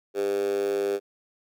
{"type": "tone with high-pass filter", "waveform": "10% pulse", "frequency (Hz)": 100.2, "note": "G2", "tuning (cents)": 38, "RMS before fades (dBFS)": -26, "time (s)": [0.14, 1], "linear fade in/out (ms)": 50, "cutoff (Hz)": 420, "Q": 7.3, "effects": []}